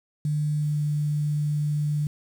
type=tone with pitch glide; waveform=sine; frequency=150 to 148.71 Hz; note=D3 to D3; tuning=+37 to +22 cents; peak=-22 dBFS; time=0.25-2.07 s; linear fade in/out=2 ms; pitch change=-15 cents; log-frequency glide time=0.61-0.78 s; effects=8-bit